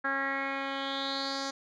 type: tone with low-pass filter sweep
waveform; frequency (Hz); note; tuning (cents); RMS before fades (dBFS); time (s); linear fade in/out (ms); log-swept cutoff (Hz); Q
10% pulse; 273; C#4; -26; -33; 0.04-1.51; 10; 1600 to 5600; 5.5
effects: none